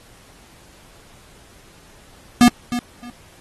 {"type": "tone with echo", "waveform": "square", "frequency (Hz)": 242, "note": "B3", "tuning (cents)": -35, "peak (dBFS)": -8, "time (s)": [2.41, 2.48], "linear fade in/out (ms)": 0, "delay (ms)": 310, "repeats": 2, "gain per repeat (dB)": -13, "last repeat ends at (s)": 3.1, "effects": ["pink hiss -49 dBFS RMS until 3.4 s", "AAC 32 kbps"]}